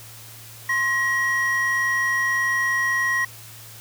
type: tone pair together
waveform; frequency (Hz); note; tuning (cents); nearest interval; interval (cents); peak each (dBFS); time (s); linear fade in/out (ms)
triangle; 1058.4 / 1900; C6 / A#6; +20 / +33; minor seventh; 1013; -26 / -18; 0.69-3.25; 5
effects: added 112 Hz sine -45 dBFS peak until 3.8 s + white hiss -43 dBFS RMS until 3.8 s